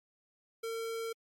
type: tone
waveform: square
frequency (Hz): 454.7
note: A#4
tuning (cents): -43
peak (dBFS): -36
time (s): 0.63-1.13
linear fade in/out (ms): 10
effects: MP3 64 kbps